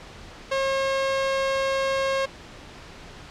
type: tone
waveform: sawtooth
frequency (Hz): 540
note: C#5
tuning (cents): -45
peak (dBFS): -18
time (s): 0.51-2.26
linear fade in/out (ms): 10
effects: pink hiss -43 dBFS RMS until 3.3 s + low-pass 5000 Hz 12 dB/octave